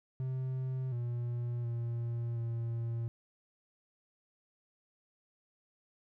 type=tone with pitch steps; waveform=triangle; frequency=130.1 / 120 / 117.7 / 116.2 Hz; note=C3 / B2 / A#2 / A#2; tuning=-9 / -49 / +17 / -5 cents; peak=-31 dBFS; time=0.2-3.08 s; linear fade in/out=0 ms; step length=720 ms; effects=none